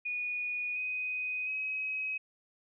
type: tone with pitch steps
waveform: sine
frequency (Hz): 2461 / 2501 / 2542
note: D#7 / D#7 / D#7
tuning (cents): -20 / +8 / +36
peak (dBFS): -32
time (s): 0.05-2.18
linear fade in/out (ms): 10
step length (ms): 710
effects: none